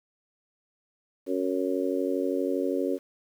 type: harmonic tone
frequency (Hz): 92.5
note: F#2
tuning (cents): 0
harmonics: 3 / 4 / 5 / 6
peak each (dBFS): -29 / -30 / -31 / -32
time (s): 1.26-2.99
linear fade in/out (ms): 50
effects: 9-bit